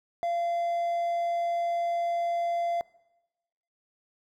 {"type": "tone", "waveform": "triangle", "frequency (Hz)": 687, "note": "F5", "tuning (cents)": -29, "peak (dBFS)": -24, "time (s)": [0.23, 2.81], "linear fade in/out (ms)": 0, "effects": ["noise-tail reverb RT60 1.0 s tail -21 dB re dry"]}